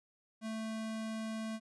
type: tone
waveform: square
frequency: 220.9 Hz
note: A3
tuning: 7 cents sharp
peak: -38 dBFS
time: 0.41-1.6 s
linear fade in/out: 50 ms
effects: resampled to 24000 Hz